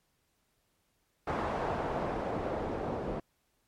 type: noise with low-pass filter sweep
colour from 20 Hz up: white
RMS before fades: -34 dBFS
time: 1.27-3.2 s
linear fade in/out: 5 ms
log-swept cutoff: 900 to 530 Hz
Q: 1.2
effects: pink hiss -75 dBFS RMS until 3.67 s + MP3 64 kbps